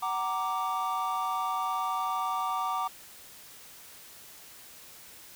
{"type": "chord", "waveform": "triangle", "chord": "Gb augmented", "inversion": "none", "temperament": "equal with one note detuned", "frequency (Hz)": [751.6, 932.3, 1174.7], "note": ["Gb5", "Bb5", "D6"], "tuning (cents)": [27, 0, 0], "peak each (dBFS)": [-32, -32, -29], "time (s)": [0.02, 2.88], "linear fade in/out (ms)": 10, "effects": ["white hiss -50 dBFS RMS until 5.35 s"]}